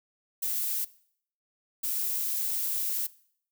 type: noise bursts at uneven times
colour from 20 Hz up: violet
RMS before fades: -30 dBFS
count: 2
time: 0.42-0.85 / 1.83-3.07 s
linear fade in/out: 10 ms
effects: noise-tail reverb RT60 0.6 s tail -20 dB re dry